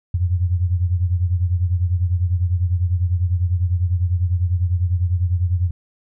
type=beating tone pair; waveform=sine; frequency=87.31 / 97.31 Hz; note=F2 / G2; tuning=0 / -12 cents; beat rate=10 Hz; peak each=-17 / -22 dBFS; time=0.14-5.71 s; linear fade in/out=5 ms; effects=none